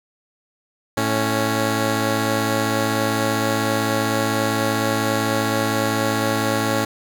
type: tone pair together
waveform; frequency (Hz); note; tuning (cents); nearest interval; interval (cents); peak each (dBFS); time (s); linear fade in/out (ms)
10% pulse; 109.9 / 276.9; A2 / C#4; -2 / -2; octave + major third; 1600; -13; 0.97-6.85; 5
effects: none